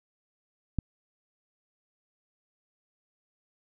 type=click; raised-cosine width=5 ms; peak=-15 dBFS; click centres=0.787 s; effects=none